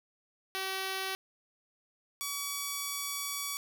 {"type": "tone pair in turn", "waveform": "5% pulse", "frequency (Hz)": [382.1, 1137.8], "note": ["G4", "C#6"], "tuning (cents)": [-44, 45], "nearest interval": "octave + perfect fifth", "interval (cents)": 1889, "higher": "second", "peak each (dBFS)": -22, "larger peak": "neither", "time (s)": [[0.55, 1.15], [2.21, 3.57]], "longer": "second", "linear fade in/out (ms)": 0, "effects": []}